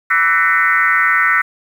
sine tone with frequency modulation, 1668 Hz, G#6, 7 cents sharp, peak -10 dBFS, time 0.1-1.42 s, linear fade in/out 10 ms, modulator 170 Hz, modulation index 2.5, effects 7-bit

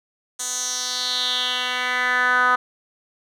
10% pulse tone with band-pass filter sweep, 250 Hz, B3, 21 cents sharp, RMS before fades -22 dBFS, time 0.39-2.56 s, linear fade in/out 10 ms, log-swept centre 7500 to 1300 Hz, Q 3.8, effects none

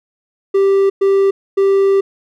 triangle tone bursts at uneven times, 392 Hz, G4, in tune, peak -7 dBFS, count 3, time 0.54-0.9 / 1.01-1.31 / 1.57-2.01 s, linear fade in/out 10 ms, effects none

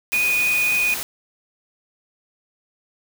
sine tone in noise, 2476 Hz, D#7, 9 cents flat, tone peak -17 dBFS, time 0.13-0.94 s, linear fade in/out 0 ms, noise white, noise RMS -28 dBFS, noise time 0.12-1.03 s, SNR +8 dB, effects none

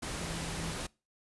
sine tone in noise, 164.81 Hz, E3, in tune, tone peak -41 dBFS, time 0.21-0.77 s, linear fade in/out 10 ms, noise pink, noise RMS -38 dBFS, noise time 0.02-0.87 s, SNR -6 dB, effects noise-tail reverb RT60 0.3 s tail -24 dB re dry + resampled to 24000 Hz

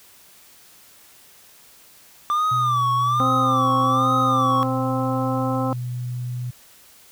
triangle tone with vibrato, 1180 Hz, D6, 8 cents sharp, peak -16 dBFS, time 2.3-4.63 s, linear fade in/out 0 ms, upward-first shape sine, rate 1.2 Hz, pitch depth 110 cents each way
sine tone, 123.47 Hz, B2, in tune, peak -25 dBFS, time 2.51-6.51 s, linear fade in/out 10 ms
harmonic tone, 261.6 Hz, C4, in tune, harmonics 1 / 2 / 3 / 4 / 5, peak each -24 / -27 / -29 / -30 / -31 dBFS, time 3.2-5.73 s, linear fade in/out 0 ms
effects white hiss -50 dBFS RMS until 7.11 s

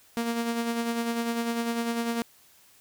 sawtooth tone with tremolo, 233.1 Hz, A#3, in tune, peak -21 dBFS, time 0.17-2.22 s, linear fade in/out 0 ms, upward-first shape sine, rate 10 Hz, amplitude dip 45%, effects white hiss -58 dBFS RMS until 2.8 s

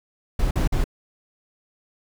brown noise bursts, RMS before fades -20 dBFS, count 3, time 0.39-0.842 s, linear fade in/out 5 ms, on 120 ms, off 46 ms, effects none

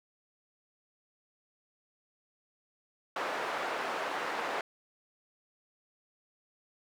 white band-pass noise, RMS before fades -35 dBFS, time 3.16-4.61 s, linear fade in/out 2 ms, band 440 to 1300 Hz, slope 12 dB/octave, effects none

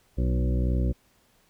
harmonic tone with a mistuned harmonic, 62 Hz, B1, 7 cents sharp, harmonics 1 / 2 / 3 / 4 / 5 / 6 / 8 / 9, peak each -23 / -29 / -33 / -35 / -37 / -39 / -41 / -42 dBFS, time 0.17-0.93 s, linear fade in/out 20 ms, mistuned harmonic 3, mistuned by +17 cents, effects pink hiss -64 dBFS RMS until 1.49 s

